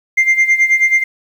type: tone with tremolo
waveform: sine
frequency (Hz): 2097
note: C7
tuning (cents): +3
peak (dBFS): -4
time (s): 0.17-1.04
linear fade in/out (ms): 10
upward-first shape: sine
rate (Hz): 9.3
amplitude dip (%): 80
effects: tanh soft clip ceiling -6 dBFS + 7-bit